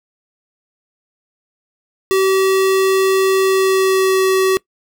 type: tone with pitch glide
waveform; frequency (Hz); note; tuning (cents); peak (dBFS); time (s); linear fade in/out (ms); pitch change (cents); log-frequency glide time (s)
square; 383 to 379.5; G4 to F#4; -40 to +44; -12; 2.11-4.57; 0; -16; 3.42-4.23
effects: noise-tail reverb RT60 0.1 s tail -22 dB re dry